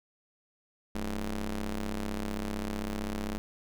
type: ring-modulated tone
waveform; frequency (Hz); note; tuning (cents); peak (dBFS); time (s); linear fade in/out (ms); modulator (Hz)
sawtooth; 100.2; G2; +38; -25; 0.95-3.38; 0; 118
effects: none